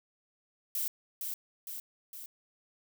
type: noise with echo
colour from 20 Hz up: violet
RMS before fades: -33 dBFS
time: 0.75-0.88 s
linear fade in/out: 2 ms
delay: 460 ms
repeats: 3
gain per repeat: -4 dB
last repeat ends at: 2.26 s
effects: none